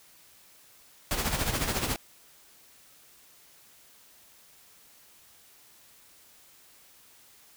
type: noise with tremolo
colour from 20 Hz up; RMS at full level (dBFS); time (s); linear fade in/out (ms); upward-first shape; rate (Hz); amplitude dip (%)
pink; -27; 1.11-1.96; 0; sine; 14; 60
effects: white hiss -57 dBFS RMS until 7.56 s